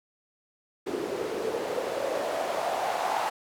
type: noise with band-pass filter sweep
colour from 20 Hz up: white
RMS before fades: -30 dBFS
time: 0.86-3.3 s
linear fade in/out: 10 ms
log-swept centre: 360 to 830 Hz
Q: 4.1
effects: none